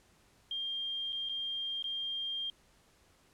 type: tone with dropouts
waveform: sine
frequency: 3200 Hz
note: G7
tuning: 35 cents sharp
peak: -34 dBFS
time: 0.51-2.5 s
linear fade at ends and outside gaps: 2 ms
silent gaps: 1.124-1.128 / 1.289-1.294 / 1.825-1.841 s
effects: pink hiss -66 dBFS RMS until 3.33 s + low-pass 11000 Hz 12 dB/octave